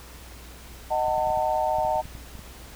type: chord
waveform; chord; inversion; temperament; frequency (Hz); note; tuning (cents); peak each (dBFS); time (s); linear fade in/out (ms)
sine; D# diminished; none; just; 622.3 / 746.7 / 896; D#5 / F#5 / A5; 0 / +16 / +31; -26; 0.9-2.02; 20
type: clicks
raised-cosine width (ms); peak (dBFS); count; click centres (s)
5; -29; 12; 1.083 / 1.18 / 1.273 / 1.304 / 1.374 / 1.786 / 1.85 / 1.958 / 2.055 / 2.152 / 2.353 / 2.393
effects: added 60 Hz sine -44 dBFS peak until 2.75 s + pink hiss -46 dBFS RMS until 2.75 s